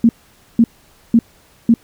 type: tone bursts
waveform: sine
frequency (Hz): 230.8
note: A#3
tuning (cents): -17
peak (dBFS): -6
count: 4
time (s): 0.04-1.74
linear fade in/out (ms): 2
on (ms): 50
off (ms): 500
effects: pink hiss -51 dBFS RMS until 1.83 s